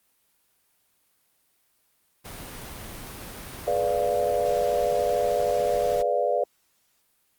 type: noise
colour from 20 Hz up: pink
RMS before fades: -39 dBFS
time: 2.24-6.03 s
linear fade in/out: 20 ms
type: chord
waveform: sine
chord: G# diminished seventh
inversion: none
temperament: equal with one note detuned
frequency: 422.3 / 493.9 / 587.3 / 698.5 Hz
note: G#4 / B4 / D5 / F5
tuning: +29 / 0 / 0 / 0 cents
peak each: -30 / -26 / -25 / -27 dBFS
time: 3.67-6.44 s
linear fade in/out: 5 ms
effects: white hiss -68 dBFS RMS until 7.38 s + Opus 32 kbps